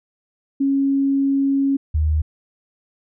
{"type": "tone pair in turn", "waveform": "sine", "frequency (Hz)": [275, 77.17], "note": ["C#4", "D#2"], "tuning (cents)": [-14, -14], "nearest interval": "octave + minor seventh", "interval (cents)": 2200, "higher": "first", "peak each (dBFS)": -15, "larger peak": "neither", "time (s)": [[0.6, 1.77], [1.94, 2.22]], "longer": "first", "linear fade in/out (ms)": 10, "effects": []}